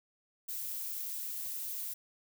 violet noise, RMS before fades -39 dBFS, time 0.48-1.94 s, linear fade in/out 10 ms, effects none

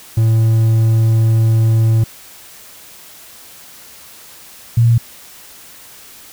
triangle / sine tone pair in turn, 112.5 / 116.8 Hz, A2 / A#2, +39 / +4 cents, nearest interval minor second, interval 65 cents, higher second, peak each -7 dBFS, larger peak neither, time 0.17-2.04 / 4.77-4.98 s, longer first, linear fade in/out 5 ms, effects white hiss -39 dBFS RMS until 6.32 s

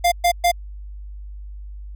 square tone bursts, 698.5 Hz, F5, in tune, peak -14 dBFS, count 3, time 0.04-0.517 s, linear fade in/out 10 ms, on 79 ms, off 120 ms, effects added 50 Hz sine -32 dBFS peak until 1.95 s

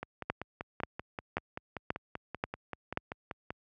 two click trains, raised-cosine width 0.5 ms, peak -22 / -15 dBFS, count 19 / 6, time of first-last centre 0.03-3.505 / 0.3-2.974 s, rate 5.18 / 1.87 Hz, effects high-pass 60 Hz 12 dB/octave

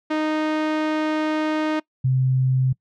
sawtooth / sine tone pair in turn, 309.4 / 130.09 Hz, D#4 / C3, -10 / -10 cents, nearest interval octave + minor third, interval 1500 cents, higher first, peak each -16 dBFS, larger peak neither, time 0.1-1.8 / 2.04-2.73 s, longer first, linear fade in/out 10 ms, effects noise-tail reverb RT60 0.1 s tail -23 dB re dry + low-pass 3000 Hz 12 dB/octave

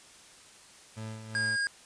30% pulse tone with tremolo, 110 Hz, A2, in tune, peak -34 dBFS, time 0.96-1.57 s, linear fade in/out 20 ms, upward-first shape sine, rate 2.7 Hz, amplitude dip 55%
square tone, 1625 Hz, G#6, 38 cents flat, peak -28 dBFS, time 1.35-1.67 s, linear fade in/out 0 ms
effects white hiss -54 dBFS RMS until 1.85 s + resampled to 22050 Hz

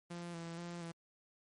sawtooth tone with vibrato, 170 Hz, F3, 46 cents flat, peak -39 dBFS, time 0.1-0.92 s, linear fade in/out 10 ms, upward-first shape square, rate 2.1 Hz, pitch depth 27 cents each way, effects MP3 48 kbps

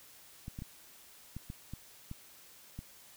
clicks, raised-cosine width 5 ms, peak -29 dBFS, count 8, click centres 0.481 / 0.589 / 0.621 / 1.366 / 1.501 / 1.736 / 2.114 / 2.79 s, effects white hiss -57 dBFS RMS until 3.16 s

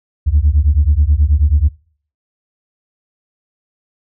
sine beating tone pair, 69.4 / 78.7 Hz, C#2 / D#2, +3 / +20 cents, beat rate 9.3 Hz, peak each -11 dBFS, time 0.26-1.69 s, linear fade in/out 20 ms, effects noise-tail reverb RT60 0.5 s tail -22 dB re dry + tanh soft clip ceiling -3 dBFS

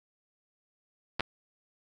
clicks, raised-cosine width 0.3 ms, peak -12 dBFS, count 2, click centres 1.197 / 1.206 s, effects AAC 64 kbps

